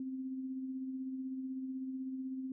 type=tone with tremolo; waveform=sine; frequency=261.9 Hz; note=C4; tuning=2 cents sharp; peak=-36 dBFS; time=0-2.52 s; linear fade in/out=2 ms; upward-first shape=sine; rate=16 Hz; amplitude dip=35%; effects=none